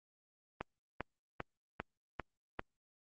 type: click train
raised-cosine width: 0.5 ms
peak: -22 dBFS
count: 6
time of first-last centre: 0.61-2.594 s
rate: 2.52 Hz
effects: Opus 24 kbps